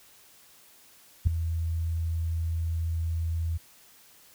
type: tone with ADSR envelope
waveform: sine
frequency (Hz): 82.4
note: E2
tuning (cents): 0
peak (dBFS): -14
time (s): 1.25-3.58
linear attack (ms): 21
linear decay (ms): 5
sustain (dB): -12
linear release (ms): 16
effects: white hiss -56 dBFS RMS until 4.34 s